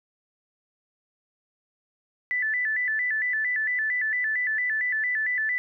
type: tone with vibrato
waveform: sine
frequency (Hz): 1864.7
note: A#6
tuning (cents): 0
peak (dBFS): -23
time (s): 2.31-5.58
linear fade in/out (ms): 0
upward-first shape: square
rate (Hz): 4.4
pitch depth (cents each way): 110
effects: none